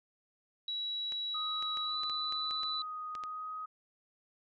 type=tone with pitch glide; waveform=sine; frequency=3900 to 3975 Hz; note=B7 to B7; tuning=-23 to +10 cents; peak=-34 dBFS; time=0.68-2.82 s; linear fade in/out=2 ms; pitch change=+33 cents; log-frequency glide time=1.83-1.97 s
type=clicks; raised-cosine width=0.2 ms; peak=-29 dBFS; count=10; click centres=1.122 / 1.625 / 1.772 / 2.034 / 2.098 / 2.324 / 2.51 / 2.633 / 3.152 / 3.237 s
type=tone with vibrato; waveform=sine; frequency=1251 Hz; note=D#6; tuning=9 cents sharp; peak=-38 dBFS; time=1.34-3.66 s; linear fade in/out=10 ms; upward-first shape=sine; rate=1 Hz; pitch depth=9 cents each way
effects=none